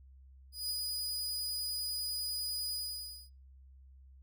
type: tone with ADSR envelope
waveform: sawtooth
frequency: 4945 Hz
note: D#8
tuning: 12 cents flat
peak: -30 dBFS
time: 0.52-3.3 s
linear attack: 180 ms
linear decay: 27 ms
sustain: -2 dB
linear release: 570 ms
effects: noise-tail reverb RT60 0.3 s tail -25 dB re dry + added 66 Hz sine -54 dBFS peak until 4.22 s